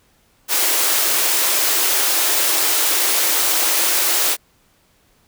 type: high-pass noise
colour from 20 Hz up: white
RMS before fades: -17 dBFS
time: 0.48-4.37 s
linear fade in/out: 50 ms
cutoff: 290 Hz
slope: 96 dB/octave
effects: pink hiss -58 dBFS RMS until 5.27 s